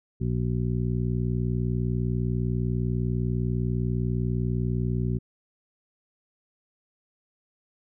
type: harmonic tone with a mistuned harmonic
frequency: 60 Hz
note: B1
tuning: 49 cents flat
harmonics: 1 / 2 / 3 / 4 / 5 / 6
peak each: -31 / -26 / -30 / -34 / -44 / -37 dBFS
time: 0.2-5.19 s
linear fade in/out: 20 ms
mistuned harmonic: 6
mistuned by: +70 cents
effects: none